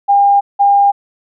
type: tone pair in turn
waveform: sine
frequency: 804 / 804 Hz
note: G5 / G5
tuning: +44 / +44 cents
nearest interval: unison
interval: 0 cents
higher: neither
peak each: -6 dBFS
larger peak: neither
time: 0.08-0.41 / 0.59-0.92 s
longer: neither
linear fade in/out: 20 ms
effects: none